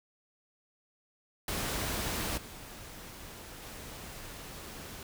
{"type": "noise with level steps", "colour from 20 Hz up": "pink", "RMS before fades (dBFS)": [-34, -47, -45], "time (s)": [1.48, 5.03], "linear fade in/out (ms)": 2, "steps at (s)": [2.37, 3.62], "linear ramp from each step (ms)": 10, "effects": []}